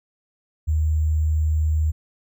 sine tone with sample-and-hold, 77.78 Hz, D#2, in tune, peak -17 dBFS, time 0.67-1.92 s, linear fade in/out 20 ms, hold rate 7350 Hz, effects none

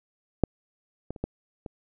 clicks, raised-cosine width 2 ms, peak -6 / -20 / -28 / -15 / -23 dBFS, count 5, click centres 0.437 / 1.106 / 1.162 / 1.24 / 1.662 s, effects none

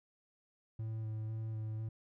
triangle tone with vibrato, 110 Hz, A2, in tune, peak -35 dBFS, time 0.79-1.89 s, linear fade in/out 5 ms, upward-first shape square, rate 2 Hz, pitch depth 14 cents each way, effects none

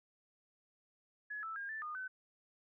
sine tone with pitch steps, 1693 / 1318 / 1616 / 1762 / 1223 / 1518 Hz, G#6 / E6 / G#6 / A6 / D#6 / F#6, +33 / -1 / -48 / +2 / -30 / +44 cents, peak -40 dBFS, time 1.3-2.08 s, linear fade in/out 10 ms, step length 130 ms, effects none

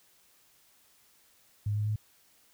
sine tone with pitch steps, 103.83 / 105.28 / 106.75 Hz, G#2 / G#2 / G#2, 0 / +24 / +48 cents, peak -27 dBFS, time 1.66-1.96 s, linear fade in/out 5 ms, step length 100 ms, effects white hiss -64 dBFS RMS until 2.53 s

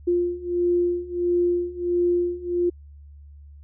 sine beating tone pair, 350 / 351.5 Hz, F4 / F4, +4 / +11 cents, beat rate 1.5 Hz, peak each -24 / -22 dBFS, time 0.07-2.7 s, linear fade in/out 10 ms, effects added 72 Hz sine -42 dBFS peak until 3.63 s

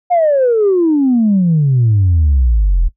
sine exponential sweep, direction down, 728 to 38.89 Hz, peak -7 dBFS, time 0.1-2.89 s, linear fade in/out 20 ms, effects noise-tail reverb RT60 0.1 s tail -18 dB re dry + tanh soft clip ceiling -5 dBFS

